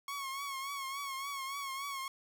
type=tone with vibrato; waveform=sawtooth; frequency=1100 Hz; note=C#6; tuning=14 cents flat; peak=-34 dBFS; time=0.08-2.08 s; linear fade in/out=2 ms; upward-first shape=triangle; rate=3.5 Hz; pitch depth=66 cents each way; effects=10-bit